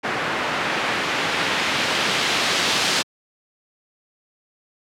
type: noise with low-pass filter sweep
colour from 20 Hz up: white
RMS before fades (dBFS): -22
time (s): 0.03-3.03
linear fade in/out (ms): 20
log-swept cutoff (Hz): 1700 to 4600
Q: 0.89
effects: high-pass 150 Hz 12 dB/octave